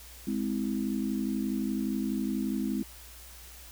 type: chord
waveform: sine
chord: Ab augmented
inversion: none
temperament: just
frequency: 207.7 / 259.6 / 324.5 Hz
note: Ab3 / C4 / E4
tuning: 0 / -13 / -27 cents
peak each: -31 / -32 / -35 dBFS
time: 0.27-2.83 s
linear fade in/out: 5 ms
effects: added 60 Hz sine -50 dBFS peak until 3.71 s + white hiss -50 dBFS RMS until 3.71 s